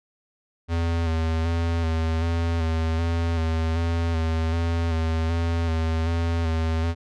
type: tone with vibrato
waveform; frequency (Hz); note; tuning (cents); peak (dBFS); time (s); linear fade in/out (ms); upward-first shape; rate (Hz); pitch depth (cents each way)
square; 82.41; E2; 0; -22; 0.68-6.95; 50; square; 1.3; 29
effects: low-pass 5000 Hz 12 dB/octave